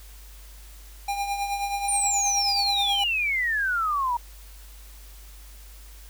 square tone with tremolo, 803 Hz, G5, 41 cents sharp, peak -24 dBFS, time 1.08-3.04 s, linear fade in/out 5 ms, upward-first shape triangle, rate 9.4 Hz, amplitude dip 60%
sine exponential sweep, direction down, 9280 to 932.3 Hz, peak -22 dBFS, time 1.88-4.17 s, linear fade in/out 5 ms
effects added 50 Hz sine -43 dBFS peak until 6.09 s + white hiss -51 dBFS RMS until 6.09 s

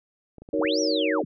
clicks, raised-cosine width 2 ms, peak -30 dBFS, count 5, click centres 0.383 / 0.42 / 0.489 / 0.542 / 0.649 s
sine chord, D# minor seventh, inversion none, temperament just, 311.1 / 373.4 / 466.7 / 560 Hz, D#4 / F#4 / A#4 / C#5, 0 / +16 / +2 / +18 cents, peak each -26 / -32 / -27 / -27 dBFS, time 0.53-1.22 s, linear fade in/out 5 ms
sine linear two-way sweep, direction up then down, 41.2 to 5920 to 75.8 Hz, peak -27 dBFS, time 0.59-1.25 s, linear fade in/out 10 ms, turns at 0.8 s
effects none

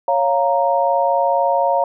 sine chord, Bb minor, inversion first, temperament equal, 554.4 / 698.5 / 932.3 Hz, Db5 / F5 / Bb5, 0 / 0 / 0 cents, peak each -18 dBFS, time 0.08-1.84 s, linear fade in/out 2 ms, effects none

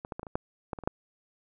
clicks, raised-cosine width 1 ms, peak -23 / -21 / -22 / -24 / -28 / -14 / -18 / -25 / -27 / -12 dBFS, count 10, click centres 0.049 / 0.122 / 0.195 / 0.231 / 0.268 / 0.355 / 0.732 / 0.788 / 0.837 / 0.875 s, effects none

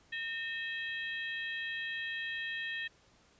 harmonic tone with a mistuned harmonic, 648 Hz, E5, 30 cents flat, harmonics 3 / 4 / 5 / 6, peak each -37 / -43 / -44 / -50 dBFS, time 0.12-2.88 s, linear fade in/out 10 ms, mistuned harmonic 3, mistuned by -110 cents, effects pink hiss -65 dBFS RMS until 3.39 s + resampled to 16000 Hz

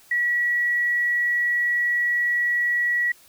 sine tone, 1930 Hz, B6, 40 cents flat, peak -19 dBFS, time 0.11-3.12 s, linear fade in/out 5 ms, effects white hiss -53 dBFS RMS until 3.28 s

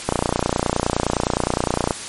click train, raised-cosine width 1 ms, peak -3 dBFS, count 55, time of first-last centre 0.09-1.908 s, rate 29.7 Hz, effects white hiss -31 dBFS RMS until 2.08 s + MP3 48 kbps

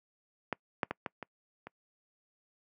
clicks, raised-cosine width 0.5 ms, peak -16 / -13 / -18 / -19 / -25 / -28 dBFS, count 6, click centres 0.527 / 0.832 / 0.91 / 1.062 / 1.227 / 1.67 s, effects noise-tail reverb RT60 0.1 s tail -26 dB re dry + high-pass 150 Hz 12 dB/octave

